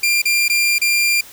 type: tone with dropouts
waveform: sawtooth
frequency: 2388 Hz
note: D7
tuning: 28 cents sharp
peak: -10 dBFS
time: 0.03-1.21 s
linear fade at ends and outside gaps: 5 ms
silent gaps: 0.219-0.254 / 0.482-0.497 / 0.784-0.815 s
effects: white hiss -40 dBFS RMS until 1.32 s